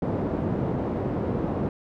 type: band-pass noise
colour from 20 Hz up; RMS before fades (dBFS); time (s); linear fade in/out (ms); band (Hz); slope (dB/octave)
pink; -27; 0.02-1.69; 2; 110 to 540; 12
effects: none